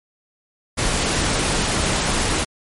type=noise; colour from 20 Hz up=pink; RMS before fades=-20 dBFS; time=0.77-2.45 s; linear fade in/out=20 ms; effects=MP3 48 kbps